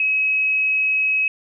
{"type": "tone", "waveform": "sine", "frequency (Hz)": 2556, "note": "D#7", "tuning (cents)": 46, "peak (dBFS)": -16, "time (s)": [0, 1.28], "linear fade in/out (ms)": 2, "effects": []}